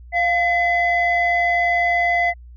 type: tone pair together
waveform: sine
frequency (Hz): 698.5 / 2023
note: F5 / B6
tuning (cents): 0 / +41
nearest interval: octave + tritone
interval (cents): 1841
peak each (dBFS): -17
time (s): 0.12-2.34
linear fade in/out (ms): 50
effects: tanh soft clip ceiling -10 dBFS + added 60 Hz sine -38 dBFS peak until 2.56 s